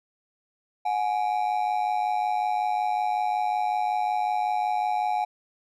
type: ring-modulated tone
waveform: triangle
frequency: 784 Hz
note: G5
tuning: in tune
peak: -18 dBFS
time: 0.85-5.25 s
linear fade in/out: 10 ms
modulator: 52.7 Hz
effects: none